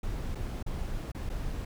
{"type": "noise with dropouts", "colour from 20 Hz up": "brown", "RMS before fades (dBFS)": -34, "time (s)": [0.03, 1.65], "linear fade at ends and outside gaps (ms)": 5, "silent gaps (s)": [[0.349, 0.353], [0.628, 0.663], [1.118, 1.147], [1.293, 1.298]], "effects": []}